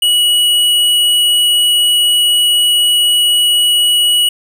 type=tone; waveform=square; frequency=2924 Hz; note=F#7; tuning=21 cents flat; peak=-9 dBFS; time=0.02-4.29 s; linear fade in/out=5 ms; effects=none